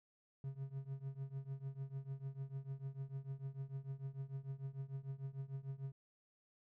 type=tone with tremolo; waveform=triangle; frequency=135.8 Hz; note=C#3; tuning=35 cents flat; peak=-37 dBFS; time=0.44-5.92 s; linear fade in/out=2 ms; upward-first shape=triangle; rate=6.7 Hz; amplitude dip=95%; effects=none